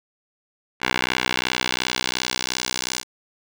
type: tone with band-pass filter sweep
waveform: 10% pulse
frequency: 62.8 Hz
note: B1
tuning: 30 cents sharp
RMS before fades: -25 dBFS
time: 0.8-3.04 s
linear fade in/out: 50 ms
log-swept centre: 2200 to 6300 Hz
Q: 1.1
effects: none